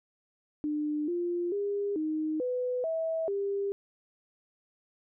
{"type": "tone with pitch steps", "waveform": "sine", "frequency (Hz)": [299.6, 349, 404.8, 310.9, 499.2, 649, 399], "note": ["D4", "F4", "G#4", "D#4", "B4", "E5", "G4"], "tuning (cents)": [35, -1, -44, -1, 19, -27, 31], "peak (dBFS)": -28, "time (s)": [0.64, 3.72], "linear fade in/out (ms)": 0, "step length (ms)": 440, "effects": []}